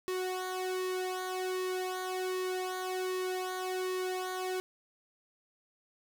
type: tone with flanger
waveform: sawtooth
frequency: 370 Hz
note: F#4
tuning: in tune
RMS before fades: -35 dBFS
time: 0.08-4.6 s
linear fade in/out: 0 ms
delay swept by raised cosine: 1.4 to 2.33 ms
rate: 1.3 Hz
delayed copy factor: -0.8
effects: none